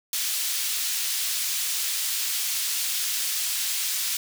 pink high-pass noise, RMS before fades -27 dBFS, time 0.13-4.17 s, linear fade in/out 2 ms, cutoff 3600 Hz, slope 12 dB/octave, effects none

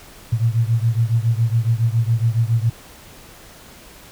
sine beating tone pair, 112.4 / 119.6 Hz, A2 / A#2, +37 / +45 cents, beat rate 7.2 Hz, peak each -17 / -19 dBFS, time 0.32-2.7 s, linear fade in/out 10 ms, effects pink hiss -43 dBFS RMS until 4.11 s

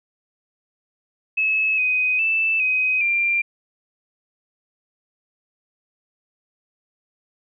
sine tone with pitch steps, 2588 / 2506 / 2643 / 2518 / 2379 Hz, E7 / D#7 / E7 / D#7 / D7, -32 / +12 / +4 / +20 / +22 cents, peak -17 dBFS, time 1.37-3.42 s, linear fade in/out 10 ms, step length 410 ms, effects none

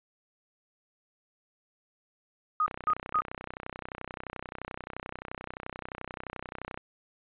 sine tone bursts, 1244.5 Hz, D#6, in tune, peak -23 dBFS, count 3, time 2.6-3.206 s, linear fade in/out 2 ms, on 62 ms, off 210 ms
click train, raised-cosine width 0.5 ms, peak -22 dBFS, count 130, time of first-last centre 2.68-6.775 s, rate 31.5 Hz
effects resampled to 8000 Hz

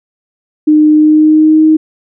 sine tone with pitch glide, 304.9 to 313.1 Hz, D#4 to D#4, -35 to +11 cents, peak -3 dBFS, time 0.67-1.77 s, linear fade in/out 10 ms, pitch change +46 cents, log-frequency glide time 0.92-1.64 s, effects none

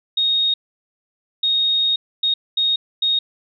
sine tone bursts at uneven times, 3729 Hz, A#7, in tune, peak -15 dBFS, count 5, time 0.17-0.54 / 1.43-1.96 / 2.23-2.34 / 2.57-2.76 / 3.02-3.19 s, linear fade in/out 5 ms, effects none

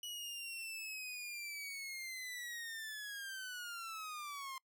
sawtooth linear sweep, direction down, 2937 to 1046.5 Hz, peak -40 dBFS, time 0.03-4.58 s, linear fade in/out 2 ms, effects noise-tail reverb RT60 0.1 s tail -25 dB re dry

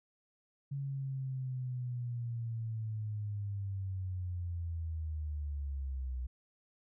sine linear sweep, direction down, 140 to 61.74 Hz, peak -35 dBFS, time 0.71-6.27 s, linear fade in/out 10 ms, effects none

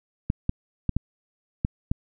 clicks, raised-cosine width 5 ms, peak -10 dBFS, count 6, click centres 0.301 / 0.494 / 0.893 / 0.966 / 1.649 / 1.915 s, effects none

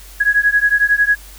sine beating tone pair, 1661.2 / 1672.2 Hz, G#6 / G#6, 0 / +11 cents, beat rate 11 Hz, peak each -14 dBFS, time 0.2-1.16 s, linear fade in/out 10 ms, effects added 48 Hz sine -37 dBFS peak until 1.38 s + white hiss -41 dBFS RMS until 1.38 s

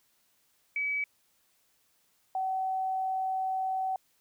sine tone pair in turn, 2284 / 758.2 Hz, D7 / F#5, -49 / +42 cents, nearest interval octave + perfect fifth, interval 1909 cents, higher first, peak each -28 dBFS, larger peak neither, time 0.76-1.04 / 2.35-3.96 s, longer second, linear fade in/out 2 ms, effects white hiss -70 dBFS RMS until 4.2 s

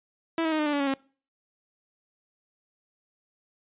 sawtooth tone with pitch steps, 328.8 / 319.8 / 311.1 / 302.6 / 294.3 / 286.2 / 278.4 / 270.8 Hz, E4 / D#4 / D#4 / D#4 / D4 / D4 / C#4 / C#4, -4 / +48 / 0 / -48 / +4 / -45 / +8 / -40 cents, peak -20 dBFS, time 0.38-0.94 s, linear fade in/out 2 ms, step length 70 ms, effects noise-tail reverb RT60 0.4 s tail -24 dB re dry + resampled to 8000 Hz

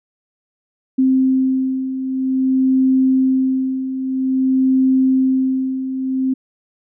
sine beating tone pair, 261.6 / 262.11 Hz, C4 / C4, 0 / +3 cents, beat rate 0.51 Hz, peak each -20 / -14 dBFS, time 0.98-6.34 s, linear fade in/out 10 ms, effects none

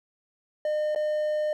triangle tone with dropouts, 607 Hz, D#5, 43 cents flat, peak -22 dBFS, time 0.65-1.53 s, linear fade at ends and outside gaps 2 ms, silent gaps 0.949-0.959 s, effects none

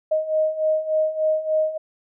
sine beating tone pair, 622.3 / 625.7 Hz, D#5 / D#5, 0 / +10 cents, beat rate 3.4 Hz, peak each -24 / -20 dBFS, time 0.11-1.78 s, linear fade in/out 10 ms, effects none

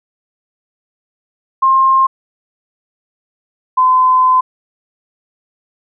sine tone pair in turn, 1062 / 1023.1 Hz, C6 / C6, +25 / -39 cents, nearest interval minor second, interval 64 cents, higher first, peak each -7 dBFS, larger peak neither, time 1.62-2.07 / 3.77-4.41 s, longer second, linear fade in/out 10 ms, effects none

